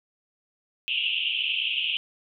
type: band-pass noise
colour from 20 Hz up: pink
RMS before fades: -27 dBFS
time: 0.88-1.97 s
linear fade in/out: 0 ms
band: 2600 to 3200 Hz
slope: 96 dB/octave
effects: none